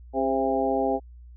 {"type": "harmonic tone with a mistuned harmonic", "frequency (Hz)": 134.2, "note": "C3", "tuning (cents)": 44, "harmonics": [2, 3, 4, 5, 6], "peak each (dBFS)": [-28, -28, -28, -28, -28], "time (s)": [0.13, 1], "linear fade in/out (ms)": 50, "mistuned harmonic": 4, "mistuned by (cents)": -40, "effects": ["added 60 Hz sine -43 dBFS peak until 1.36 s"]}